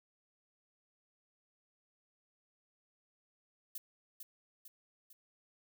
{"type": "noise with echo", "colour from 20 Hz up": "violet", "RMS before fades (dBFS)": -42, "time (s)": [3.75, 3.78], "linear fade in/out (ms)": 5, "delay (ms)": 450, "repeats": 3, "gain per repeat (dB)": -5, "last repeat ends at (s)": 5.13, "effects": []}